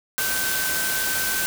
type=tone in noise; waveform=sine; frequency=1539 Hz; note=G6; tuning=32 cents flat; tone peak=-27 dBFS; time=0.18-1.46 s; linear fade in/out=0 ms; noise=white; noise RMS=-25 dBFS; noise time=0.18-1.46 s; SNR=-5 dB; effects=none